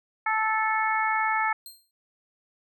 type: harmonic tone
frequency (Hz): 437.8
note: A4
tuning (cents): -9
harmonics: 2 / 3 / 4 / 5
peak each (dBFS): -26 / -28 / -29 / -30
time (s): 0.26-1.53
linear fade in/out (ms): 5
type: tone with exponential decay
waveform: 15% pulse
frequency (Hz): 4186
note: C8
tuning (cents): 0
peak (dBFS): -31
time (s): 1.66-1.91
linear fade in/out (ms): 1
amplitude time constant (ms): 54
effects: none